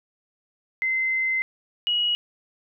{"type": "tone pair in turn", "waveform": "sine", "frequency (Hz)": [2065, 2906], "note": ["C7", "F#7"], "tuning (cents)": [-23, -32], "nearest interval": "tritone", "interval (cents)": 591, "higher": "second", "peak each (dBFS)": [-21, -20], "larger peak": "second", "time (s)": [[0.82, 1.42], [1.87, 2.15]], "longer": "first", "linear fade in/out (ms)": 0, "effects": []}